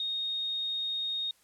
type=tone; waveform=sine; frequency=3715 Hz; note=A#7; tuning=7 cents flat; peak=-30 dBFS; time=0-1.31 s; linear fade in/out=2 ms; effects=white hiss -65 dBFS RMS until 1.43 s + low-pass 12000 Hz 12 dB/octave